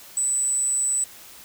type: tone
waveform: sine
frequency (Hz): 7970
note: B8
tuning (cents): +15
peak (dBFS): -20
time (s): 0.17-1.04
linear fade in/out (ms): 2
effects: white hiss -45 dBFS RMS until 1.44 s